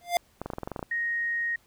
square tone with exponential growth, 698.5 Hz, F5, in tune, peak -18 dBFS, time 0.01-0.17 s, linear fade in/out 1 ms, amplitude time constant 33 ms
clicks, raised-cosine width 1 ms, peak -19 dBFS, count 11, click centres 0.416 / 0.46 / 0.502 / 0.535 / 0.584 / 0.633 / 0.675 / 0.717 / 0.762 / 0.793 / 0.828 s
sine tone, 1870 Hz, A#6, 5 cents sharp, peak -26 dBFS, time 0.91-1.56 s, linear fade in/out 5 ms
effects pink hiss -63 dBFS RMS until 1.66 s

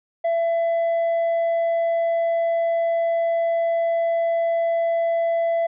sine tone with tanh clipping, 670 Hz, E5, 28 cents sharp, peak -19 dBFS, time 0.24-5.67 s, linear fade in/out 10 ms, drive 3 dB, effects none

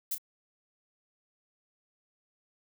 violet noise with echo, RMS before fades -32 dBFS, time 0.11-0.15 s, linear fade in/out 5 ms, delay 32 ms, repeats 1, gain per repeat -10 dB, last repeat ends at 0.182 s, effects none

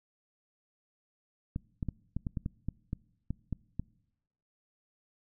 clicks, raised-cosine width 5 ms, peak -21 dBFS, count 12, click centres 1.561 / 1.828 / 1.887 / 2.166 / 2.268 / 2.372 / 2.461 / 2.686 / 2.931 / 3.306 / 3.527 / 3.796 s, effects noise-tail reverb RT60 0.9 s tail -24 dB re dry

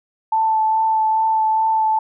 sine tone with vibrato, 880 Hz, A5, in tune, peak -14 dBFS, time 0.32-1.99 s, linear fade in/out 5 ms, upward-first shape sine, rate 2.4 Hz, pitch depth 13 cents each way, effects none

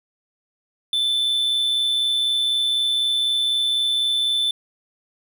triangle tone with amplitude modulation, 3520 Hz, A7, in tune, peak -15 dBFS, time 0.93-4.51 s, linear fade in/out 2 ms, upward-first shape sine, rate 124 Hz, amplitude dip 35%, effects none

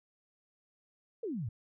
sine exponential sweep, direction down, 493.9 to 98 Hz, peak -34 dBFS, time 1.23-1.49 s, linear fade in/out 5 ms, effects none

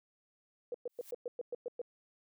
sine tone bursts, 485.3 Hz, B4, 30 cents flat, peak -35 dBFS, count 9, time 0.72-1.816 s, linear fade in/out 2 ms, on 24 ms, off 110 ms
blue noise with exponential growth, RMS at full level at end -48 dBFS, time 0.89-1.11 s, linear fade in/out 5 ms, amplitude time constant 47 ms
effects none

